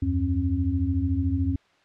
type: tone cluster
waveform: sine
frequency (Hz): 80.9 / 94.5 / 270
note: E2 / F#2 / C#4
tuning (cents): -32 / +37 / -45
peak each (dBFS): -26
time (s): 0.02-1.56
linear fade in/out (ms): 5
effects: white hiss -61 dBFS RMS until 1.84 s + low-pass 3000 Hz 12 dB/octave